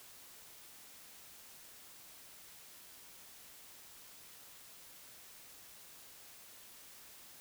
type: silence
effects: white hiss -56 dBFS RMS until 7.4 s